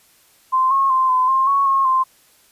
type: tone with pitch steps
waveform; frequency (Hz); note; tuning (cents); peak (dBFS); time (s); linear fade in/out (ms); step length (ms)
sine; 1040 / 1087 / 1044 / 1021 / 1060 / 1109 / 1084 / 1045; C6 / C#6 / C6 / C6 / C6 / C#6 / C#6 / C6; -11 / -34 / -4 / -43 / +22 / 0 / -39 / -2; -13; 0.52-2.04; 20; 190
effects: white hiss -54 dBFS RMS until 2.51 s + resampled to 32000 Hz